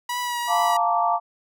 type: tone with vibrato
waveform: sawtooth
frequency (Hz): 970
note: B5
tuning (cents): -31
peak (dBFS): -21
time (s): 0.09-0.77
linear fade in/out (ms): 5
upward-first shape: triangle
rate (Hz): 2.4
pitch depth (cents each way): 27
type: chord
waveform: sine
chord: Bb major seventh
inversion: second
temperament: equal with one note detuned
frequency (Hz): 698.5 / 880 / 932.3 / 1161.8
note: F5 / A5 / Bb5 / D6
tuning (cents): 0 / 0 / 0 / -19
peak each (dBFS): -22 / -24 / -26 / -24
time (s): 0.47-1.2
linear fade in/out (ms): 50
effects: none